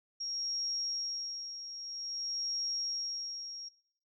sine tone with tremolo, 5588 Hz, F8, in tune, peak -32 dBFS, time 0.2-3.69 s, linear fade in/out 10 ms, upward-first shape sine, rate 0.51 Hz, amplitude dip 65%, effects noise-tail reverb RT60 0.7 s tail -22 dB re dry

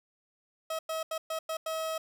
30% pulse tone bursts at uneven times, 641 Hz, E5, 49 cents flat, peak -29 dBFS, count 6, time 0.7-0.79 / 0.89-1.03 / 1.11-1.18 / 1.3-1.39 / 1.49-1.57 / 1.66-1.98 s, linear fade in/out 5 ms, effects none

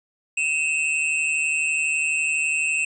square tone pair together, 2553 / 2705 Hz, D#7 / E7, +44 / +44 cents, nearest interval minor second, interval 100 cents, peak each -24 dBFS, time 0.37-2.85 s, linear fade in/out 5 ms, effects resampled to 24000 Hz

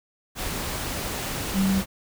sine tone in noise, 192.8 Hz, G3, 28 cents flat, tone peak -19 dBFS, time 1.53-1.83 s, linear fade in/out 50 ms, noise pink, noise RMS -30 dBFS, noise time 0.35-1.86 s, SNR +8 dB, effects none

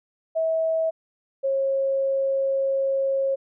sine tone pair in turn, 647 / 542.1 Hz, E5 / C#5, -32 / -39 cents, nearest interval minor third, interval 307 cents, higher first, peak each -20 dBFS, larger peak neither, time 0.35-0.91 / 1.43-3.36 s, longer second, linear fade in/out 20 ms, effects none

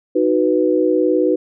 sine chord, B major, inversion first, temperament equal, 311.1 / 370 / 493.9 Hz, D#4 / F#4 / B4, 0 / 0 / 0 cents, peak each -17 dBFS, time 0.15-1.36 s, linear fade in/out 10 ms, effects none

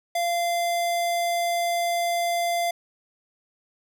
square tone, 690 Hz, F5, 21 cents flat, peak -23 dBFS, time 0.15-2.71 s, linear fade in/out 5 ms, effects none

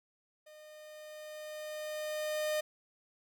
45% pulse tone with level ramp, 611 Hz, D#5, 32 cents flat, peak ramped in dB -53 to -30 dBFS, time 0.46-2.61 s, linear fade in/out 10 ms, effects none

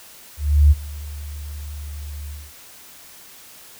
sine tone with ADSR envelope, 73.42 Hz, D2, in tune, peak -7 dBFS, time 0.37-2.53 s, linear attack 340 ms, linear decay 31 ms, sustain -22 dB, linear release 230 ms, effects white hiss -44 dBFS RMS until 3.79 s

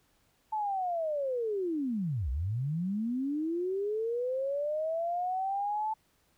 sine linear two-way sweep, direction down then up, 880 to 58.8 to 880 Hz, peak -29 dBFS, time 0.52-5.94 s, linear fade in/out 10 ms, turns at 2.3 s, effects pink hiss -70 dBFS RMS until 6.37 s

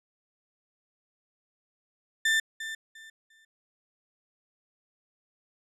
35% pulse tone with echo, 1783 Hz, A6, 22 cents sharp, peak -20 dBFS, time 2.25-2.4 s, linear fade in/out 5 ms, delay 350 ms, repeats 3, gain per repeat -12 dB, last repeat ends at 3.45 s, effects low-pass 9000 Hz 12 dB/octave

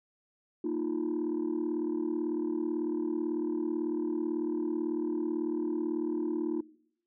sine chord, Bb suspended fourth, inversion none, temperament equal, 233.1 / 311.1 / 349.2 Hz, Bb3 / Eb4 / F4, 0 / 0 / 0 cents, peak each -36 / -31 / -31 dBFS, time 0.64-6.61 s, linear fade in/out 5 ms, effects noise-tail reverb RT60 0.7 s tail -21 dB re dry + tanh soft clip ceiling -25 dBFS

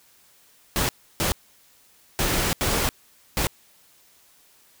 pink noise bursts at uneven times, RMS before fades -23 dBFS, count 5, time 0.76-0.89 / 1.2-1.32 / 2.19-2.53 / 2.61-2.89 / 3.37-3.47 s, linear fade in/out 0 ms, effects white hiss -57 dBFS RMS until 4.8 s

